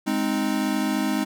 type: chord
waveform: square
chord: Ab major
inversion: none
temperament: equal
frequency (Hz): 207.7 / 261.6 / 311.1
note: Ab3 / C4 / Eb4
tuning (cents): 0 / 0 / 0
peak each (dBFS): -27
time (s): 0.06-1.25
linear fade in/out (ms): 20
effects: none